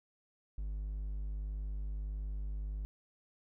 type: tone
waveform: triangle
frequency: 50.8 Hz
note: G#1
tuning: 38 cents flat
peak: -34 dBFS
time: 0.58-2.85 s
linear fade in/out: 0 ms
effects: none